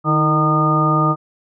harmonic tone with a mistuned harmonic, 153 Hz, D#3, 29 cents flat, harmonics 1 / 2 / 3 / 4 / 5 / 6 / 8, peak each -17 / -21 / -28 / -25 / -28 / -26 / -16 dBFS, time 0.04-1.16 s, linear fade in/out 50 ms, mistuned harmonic 2, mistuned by +72 cents, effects none

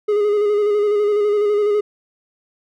triangle tone with vibrato, 415.3 Hz, G#4, in tune, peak -12 dBFS, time 0.08-1.81 s, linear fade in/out 10 ms, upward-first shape square, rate 12 Hz, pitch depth 27 cents each way, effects none

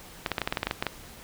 clicks, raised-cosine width 0.3 ms, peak -10 dBFS, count 12, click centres 0.262 / 0.317 / 0.382 / 0.417 / 0.475 / 0.525 / 0.572 / 0.631 / 0.67 / 0.711 / 0.825 / 0.867 s, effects pink hiss -47 dBFS RMS until 1.23 s

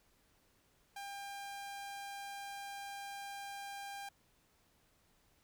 sawtooth tone, 799 Hz, G5, 33 cents sharp, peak -40 dBFS, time 0.96-4.09 s, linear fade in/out 5 ms, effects pink hiss -72 dBFS RMS until 5.43 s

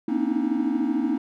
triangle tone cluster, 234.5 / 259.8 / 280.4 / 305.2 / 318.6 Hz, A#3 / C4 / C#4 / D#4 / D#4, +11 / -12 / +20 / -33 / +41 cents, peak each -26 dBFS, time 0.08-1.18 s, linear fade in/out 5 ms, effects none

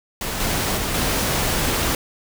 pink noise with level steps, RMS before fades -26 / -22 / -24 / -21 dBFS, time 0.21-1.95 s, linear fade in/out 2 ms, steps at 0.4 / 0.77 / 0.94 s, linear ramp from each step 2 ms, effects none

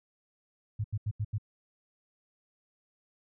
sine tone bursts, 105.5 Hz, G#2, 28 cents sharp, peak -28 dBFS, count 5, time 0.79-1.383 s, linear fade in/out 10 ms, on 53 ms, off 82 ms, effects none

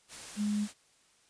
sine tone in noise, 208.1 Hz, G#3, 4 cents sharp, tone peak -28 dBFS, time 0.36-0.68 s, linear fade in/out 50 ms, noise white, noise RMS -45 dBFS, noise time 0.08-0.74 s, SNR +14 dB, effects white hiss -66 dBFS RMS until 1.29 s + resampled to 22050 Hz

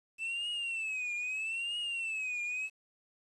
triangle tone with vibrato, 2637 Hz, E7, in tune, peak -32 dBFS, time 0.18-2.7 s, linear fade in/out 50 ms, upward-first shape triangle, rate 0.78 Hz, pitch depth 160 cents each way, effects resampled to 24000 Hz + 10-bit

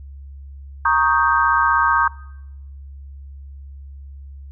sine chord, Eb dominant seventh, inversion second, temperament equal, 932.3 / 1108.7 / 1244.5 / 1568 Hz, Bb5 / Db6 / Eb6 / G6, 0 / 0 / 0 / 0 cents, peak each -19 dBFS, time 0.85-2.08 s, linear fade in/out 5 ms, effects noise-tail reverb RT60 0.9 s tail -23 dB re dry + added 69 Hz sine -34 dBFS peak until 4.51 s

